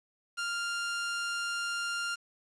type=tone; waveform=sawtooth; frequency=1396.9 Hz; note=F6; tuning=in tune; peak=-28 dBFS; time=0.37-2.16 s; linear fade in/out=20 ms; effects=resampled to 22050 Hz + 9-bit